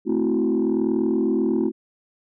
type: chord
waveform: sine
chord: F# half-diminished seventh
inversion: first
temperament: equal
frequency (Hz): 220 / 261.6 / 329.6 / 370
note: A3 / C4 / E4 / F#4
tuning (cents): 0 / 0 / 0 / 0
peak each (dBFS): -23 / -23 / -22 / -23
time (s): 0.05-1.72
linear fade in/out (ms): 50
effects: tanh soft clip ceiling -13 dBFS